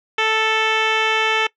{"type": "tone with low-pass filter", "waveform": "10% pulse", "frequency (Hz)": 440, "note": "A4", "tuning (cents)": 0, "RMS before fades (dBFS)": -18, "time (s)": [0.18, 1.47], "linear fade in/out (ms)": 5, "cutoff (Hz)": 3300, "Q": 2.3, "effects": ["noise-tail reverb RT60 0.1 s tail -21 dB re dry"]}